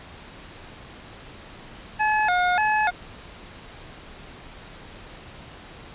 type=tone with vibrato; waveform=25% pulse; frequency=784 Hz; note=G5; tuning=in tune; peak=-15 dBFS; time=1.99-2.91 s; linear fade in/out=20 ms; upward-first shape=square; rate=1.7 Hz; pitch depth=150 cents each way; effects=pink hiss -43 dBFS RMS until 5.94 s + resampled to 8000 Hz